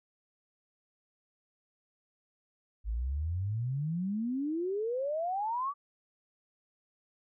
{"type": "exponential sweep", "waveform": "sine", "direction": "up", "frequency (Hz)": [51, 1171], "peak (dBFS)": -30, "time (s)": [2.84, 5.74], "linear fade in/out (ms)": 50, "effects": []}